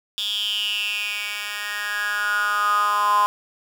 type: tone with high-pass filter sweep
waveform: 10% pulse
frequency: 206.6 Hz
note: G#3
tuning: 9 cents flat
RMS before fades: -23 dBFS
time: 0.18-3.26 s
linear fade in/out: 0 ms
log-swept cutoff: 3500 to 1000 Hz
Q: 8.6
effects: none